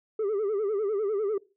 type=tone with vibrato; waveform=sine; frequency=415.3 Hz; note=G#4; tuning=in tune; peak=-22 dBFS; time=0.19-1.38 s; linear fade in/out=5 ms; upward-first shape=sine; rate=10 Hz; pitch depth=120 cents each way; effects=noise-tail reverb RT60 0.3 s tail -22 dB re dry + tanh soft clip ceiling -24 dBFS